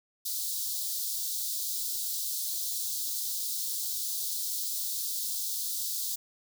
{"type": "high-pass noise", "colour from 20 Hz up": "white", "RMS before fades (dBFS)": -33, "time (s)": [0.25, 6.16], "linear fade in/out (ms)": 10, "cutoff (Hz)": 3700, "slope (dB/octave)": 48, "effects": []}